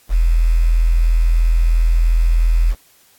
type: tone with quantisation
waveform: sine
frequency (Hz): 41.5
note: E1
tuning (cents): +12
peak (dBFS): -10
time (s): 0.09-2.75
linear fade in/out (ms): 50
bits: 6
effects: white hiss -52 dBFS RMS until 3.18 s + AAC 64 kbps